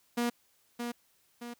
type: tone with echo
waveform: sawtooth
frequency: 238.8 Hz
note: A#3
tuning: 42 cents sharp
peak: -24 dBFS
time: 0.17-0.3 s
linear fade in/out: 10 ms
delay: 620 ms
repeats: 2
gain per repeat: -6 dB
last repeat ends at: 1.54 s
effects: white hiss -69 dBFS RMS until 1.59 s